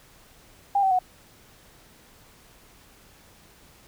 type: tone with pitch steps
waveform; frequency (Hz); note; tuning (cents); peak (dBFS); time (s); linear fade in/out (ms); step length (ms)
sine; 800 / 767.4 / 736.2; G5 / G5 / F#5; +35 / -37 / -9; -18; 0.75-0.99; 5; 80
effects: pink hiss -54 dBFS RMS until 3.87 s